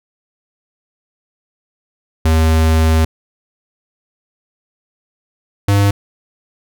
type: tone pair in turn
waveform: square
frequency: 80 / 100.58 Hz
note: D#2 / G2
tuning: +49 / +45 cents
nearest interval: major third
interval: 396 cents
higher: second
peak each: -10 dBFS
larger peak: neither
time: 2.25-3.05 / 5.68-5.91 s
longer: first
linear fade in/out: 5 ms
effects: none